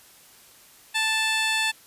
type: tone with band-pass filter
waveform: 15% pulse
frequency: 880 Hz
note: A5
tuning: in tune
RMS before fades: -24 dBFS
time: 0.94-1.72 s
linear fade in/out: 20 ms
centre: 4100 Hz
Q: 0.52
effects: white hiss -52 dBFS RMS until 1.86 s + resampled to 32000 Hz